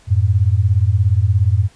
sine beating tone pair, 90.1 / 107.1 Hz, F#2 / A2, -45 / -46 cents, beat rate 17 Hz, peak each -14 dBFS, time 0.07-1.69 s, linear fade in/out 50 ms, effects pink hiss -50 dBFS RMS until 1.75 s + resampled to 22050 Hz

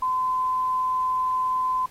sine tone, 1023 Hz, C6, 39 cents flat, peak -21 dBFS, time 0.02-1.86 s, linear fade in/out 5 ms, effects pink hiss -52 dBFS RMS until 1.9 s + AAC 48 kbps

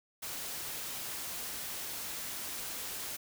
white noise, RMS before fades -40 dBFS, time 0.22-3.17 s, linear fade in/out 10 ms, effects none

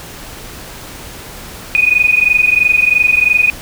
sine tone pair together, 2466 / 2489 Hz, D#7 / D#7, -16 / 0 cents, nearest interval unison, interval 16 cents, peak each -11 dBFS, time 1.75-3.5 s, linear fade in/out 0 ms, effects pink hiss -31 dBFS RMS until 3.61 s

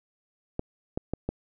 clicks, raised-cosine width 2 ms, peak -15 dBFS, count 4, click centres 0.594 / 0.975 / 1.136 / 1.29 s, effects none

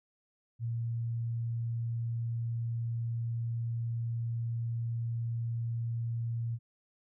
sine tone, 116.3 Hz, A#2, 4 cents flat, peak -31 dBFS, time 0.59-6.59 s, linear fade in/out 50 ms, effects none

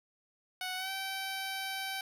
10% pulse tone with pitch glide, 740 to 772.3 Hz, F#5 to G5, 0 to -26 cents, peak -27 dBFS, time 0.61-2.01 s, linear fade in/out 2 ms, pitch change +74 cents, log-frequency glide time 0.76-0.9 s, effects none

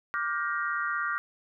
sine chord, G minor seventh, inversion second, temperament just, 1176 / 1411.2 / 1568 / 1881.6 Hz, D6 / F6 / G6 / Bb6, +2 / +18 / 0 / +16 cents, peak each -32 / -31 / -35 / -36 dBFS, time 0.14-1.18 s, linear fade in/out 0 ms, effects none

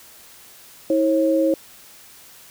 sine tone pair together, 321.9 / 541.4 Hz, E4 / C#5, -41 / -41 cents, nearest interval major sixth, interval 900 cents, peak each -18 dBFS, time 0.9-1.54 s, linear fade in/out 2 ms, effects white hiss -46 dBFS RMS until 2.5 s

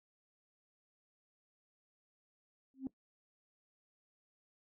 sine tone with exponential growth, 265.3 Hz, C4, 24 cents sharp, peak -31 dBFS, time 2.74-2.87 s, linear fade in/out 1 ms, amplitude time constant 28 ms, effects noise-tail reverb RT60 0.1 s tail -19 dB re dry + tanh soft clip ceiling -32 dBFS

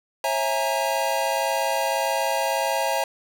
square chord, A# half-diminished seventh, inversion first, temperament equal with one note detuned, 542.6 / 659.3 / 830.6 / 932.3 Hz, C#5 / E5 / G#5 / A#5, -37 / 0 / 0 / 0 cents, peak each -28 dBFS, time 0.24-3.04 s, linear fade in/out 2 ms, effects none

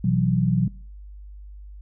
sine chord, B suspended fourth, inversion none, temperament equal with one note detuned, 124.33 / 164.81 / 185 Hz, B2 / E3 / F#3, +12 / 0 / 0 cents, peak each -22 / -23 / -21 dBFS, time 0.04-0.68 s, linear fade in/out 5 ms, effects noise-tail reverb RT60 0.4 s tail -20 dB re dry + added 50 Hz sine -38 dBFS peak until 1.81 s

